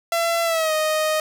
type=tone with pitch glide; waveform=sawtooth; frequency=674 to 621.6 Hz; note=E5 to D#5; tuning=+38 to -2 cents; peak=-15 dBFS; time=0.12-1.2 s; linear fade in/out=2 ms; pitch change=-140 cents; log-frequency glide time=0.44-0.73 s; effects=none